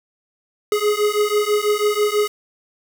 square beating tone pair, 415.3 / 421.4 Hz, G#4 / G#4, 0 / +25 cents, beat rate 6.1 Hz, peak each -20 dBFS, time 0.72-2.28 s, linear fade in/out 2 ms, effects none

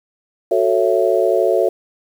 sine chord, F# minor seventh, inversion none, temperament just, 370 / 444 / 555 / 666 Hz, F#4 / A4 / C#5 / E5, 0 / +16 / +2 / +18 cents, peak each -18 dBFS, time 0.51-1.69 s, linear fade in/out 5 ms, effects 7-bit

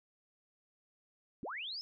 sine linear sweep, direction up, 164.81 to 5300 Hz, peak -39 dBFS, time 1.43-1.81 s, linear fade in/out 0 ms, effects none

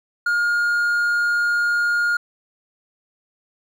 triangle tone, 1421 Hz, F6, 30 cents sharp, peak -15 dBFS, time 0.26-2.17 s, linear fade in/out 5 ms, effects none

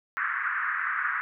white band-pass noise, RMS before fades -29 dBFS, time 0.17-1.21 s, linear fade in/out 0 ms, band 1200 to 1800 Hz, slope 48 dB/octave, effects none

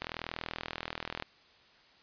click train, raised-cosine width 0.3 ms, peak -19 dBFS, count 50, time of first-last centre 0.02-1.224 s, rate 40.7 Hz, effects white hiss -61 dBFS RMS until 2.02 s + resampled to 11025 Hz

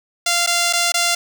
5% pulse tone with dropouts, 693 Hz, F5, 14 cents flat, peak -4 dBFS, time 0.26-1.15 s, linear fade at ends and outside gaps 5 ms, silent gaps 0.464-0.472 / 0.728-0.733 / 0.921-0.941 s, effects none

